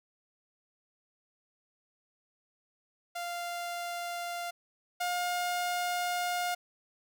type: tone pair in turn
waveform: sawtooth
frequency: 696 / 711 Hz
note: F5 / F5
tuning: -6 / +31 cents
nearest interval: unison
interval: 37 cents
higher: second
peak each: -31 / -26 dBFS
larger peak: second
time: 3.15-4.51 / 5-6.55 s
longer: second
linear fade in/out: 10 ms
effects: none